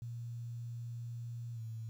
sine tone with pitch glide, 118.1 to 112.51 Hz, A#2 to A2, +23 to +39 cents, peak -40 dBFS, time 0.02-1.89 s, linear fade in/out 0 ms, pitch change -84 cents, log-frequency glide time 1.53-1.61 s, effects 11-bit

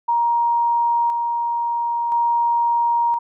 sine tone with tremolo, 941 Hz, A#5, 16 cents sharp, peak -15 dBFS, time 0.08-3.19 s, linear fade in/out 10 ms, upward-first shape square, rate 0.49 Hz, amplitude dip 35%, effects none

